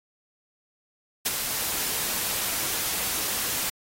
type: noise with ADSR envelope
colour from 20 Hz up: white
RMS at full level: -22 dBFS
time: 1.25-3.7 s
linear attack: 14 ms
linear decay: 26 ms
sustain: -6 dB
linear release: 6 ms
effects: AAC 48 kbps